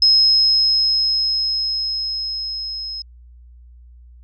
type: tone with level ramp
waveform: sine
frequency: 5140 Hz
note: E8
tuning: 45 cents flat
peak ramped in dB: -9 to -26 dBFS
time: 0.02-3.02 s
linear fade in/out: 2 ms
effects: added 60 Hz sine -41 dBFS peak until 4.23 s